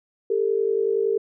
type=tone pair together; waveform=sine; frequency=399.5 / 450.2 Hz; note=G4 / A4; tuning=+33 / +40 cents; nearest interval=major second; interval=207 cents; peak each=-22 dBFS; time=0.3-1.18 s; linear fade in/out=5 ms; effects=none